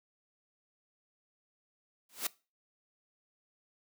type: noise with exponential growth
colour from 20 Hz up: white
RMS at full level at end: -29 dBFS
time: 2.09-2.27 s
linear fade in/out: 5 ms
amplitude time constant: 38 ms
effects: noise-tail reverb RT60 0.3 s tail -21 dB re dry + high-pass 200 Hz 12 dB/octave